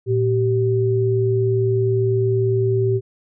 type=tone pair together; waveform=sine; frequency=114.7 / 386.4 Hz; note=A#2 / G4; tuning=-28 / -25 cents; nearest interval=octave + major sixth; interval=2103 cents; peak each=-18 dBFS; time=0.06-3.01 s; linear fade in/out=50 ms; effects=none